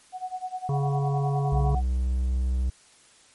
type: tone with tremolo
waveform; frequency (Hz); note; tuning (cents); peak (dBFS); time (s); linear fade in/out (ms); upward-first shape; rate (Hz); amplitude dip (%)
sine; 740; F#5; 0; -27; 0.12-1.83; 50; sine; 9.8; 90
type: harmonic tone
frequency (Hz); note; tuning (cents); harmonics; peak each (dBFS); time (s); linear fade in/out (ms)
139.6; C#3; +13; 1 / 3 / 5 / 7 / 8; -23 / -33 / -37 / -40 / -41; 0.69-1.75; 2
type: tone with pitch glide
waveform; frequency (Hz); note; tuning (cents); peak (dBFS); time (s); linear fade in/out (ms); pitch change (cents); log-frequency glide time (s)
triangle; 63.1 to 63.54; B1 to B1; +38 to +50; -20; 1.52-2.7; 5; +12; 1.75-2.33
effects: white hiss -56 dBFS RMS until 3.34 s + MP3 48 kbps